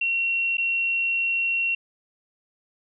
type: tone with dropouts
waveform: sine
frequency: 2733 Hz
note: F7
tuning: 38 cents flat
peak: -21 dBFS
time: 0.01-1.75 s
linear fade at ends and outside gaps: 5 ms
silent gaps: 0.571-0.581 s
effects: none